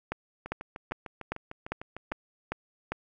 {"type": "two click trains", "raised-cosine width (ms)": 0.5, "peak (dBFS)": [-24, -16], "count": [12, 8], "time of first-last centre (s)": [[0.46, 2.117], [0.12, 2.92]], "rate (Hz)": [6.64, 2.5], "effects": []}